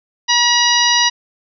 harmonic tone with a mistuned harmonic, 960 Hz, B5, 49 cents flat, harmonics 1 / 2 / 3 / 4 / 5 / 6, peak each -18 / -18 / -18 / -18 / -18 / -18 dBFS, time 0.28-1.1 s, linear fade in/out 20 ms, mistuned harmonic 5, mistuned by +19 cents, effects none

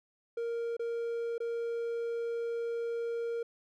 triangle tone with dropouts, 466.2 Hz, A#4, in tune, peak -30 dBFS, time 0.37-3.43 s, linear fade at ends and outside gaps 5 ms, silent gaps 0.768-0.794 / 1.381-1.402 s, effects none

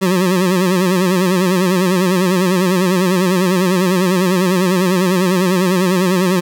25% pulse tone with vibrato, 183.2 Hz, F#3, 17 cents flat, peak -8 dBFS, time 0.01-6.41 s, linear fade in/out 20 ms, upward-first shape sine, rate 10 Hz, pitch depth 88 cents each way, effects none

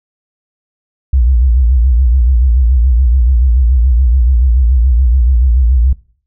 sine tone with vibrato, 61.74 Hz, B1, in tune, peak -6 dBFS, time 1.13-5.93 s, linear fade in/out 5 ms, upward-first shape sine, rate 7 Hz, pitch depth 150 cents each way, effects noise-tail reverb RT60 0.5 s tail -21 dB re dry

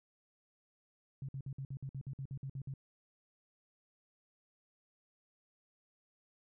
sine tone bursts, 135.3 Hz, C#3, 42 cents flat, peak -39 dBFS, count 13, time 1.22-2.739 s, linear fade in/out 2 ms, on 67 ms, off 54 ms, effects none

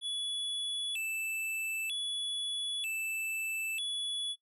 square tone with vibrato, 3000 Hz, F#7, 23 cents sharp, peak -34 dBFS, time 0.01-4.36 s, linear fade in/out 50 ms, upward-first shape square, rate 0.53 Hz, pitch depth 220 cents each way, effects noise-tail reverb RT60 0.1 s tail -23 dB re dry + resampled to 32000 Hz

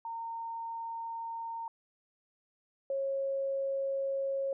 sine tone pair in turn, 917 / 545.3 Hz, A#5 / C#5, -29 / -29 cents, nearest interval major sixth, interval 900 cents, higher first, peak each -36 / -30 dBFS, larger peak second, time 0.05-1.68 / 2.9-4.53 s, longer neither, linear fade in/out 2 ms, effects none

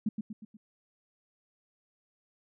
sine tone with echo, 215 Hz, A3, 40 cents flat, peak -25 dBFS, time 0.06-0.09 s, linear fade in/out 5 ms, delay 120 ms, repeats 4, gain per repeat -6 dB, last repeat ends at 0.57 s, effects none

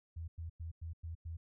sine tone bursts, 82.5 Hz, E2, 2 cents sharp, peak -40 dBFS, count 6, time 0.16-1.37 s, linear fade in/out 10 ms, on 120 ms, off 98 ms, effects none

